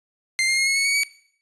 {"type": "tone with pitch steps", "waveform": "sawtooth", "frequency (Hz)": [2093, 2121, 2149, 2178, 2207, 2237, 2267], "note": ["C7", "C7", "C7", "C#7", "C#7", "C#7", "C#7"], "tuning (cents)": [0, 23, 46, -31, -8, 15, 38], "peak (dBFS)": -15, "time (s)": [0.39, 1.034], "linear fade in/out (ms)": 0, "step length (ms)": 92, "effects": ["noise-tail reverb RT60 0.6 s tail -19 dB re dry", "resampled to 24000 Hz"]}